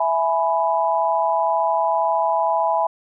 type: tone cluster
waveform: sine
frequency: 660 / 838 / 991 Hz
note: E5 / G#5 / B5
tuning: +2 / +15 / +6 cents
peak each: -21 dBFS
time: 0-2.87 s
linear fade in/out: 5 ms
effects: none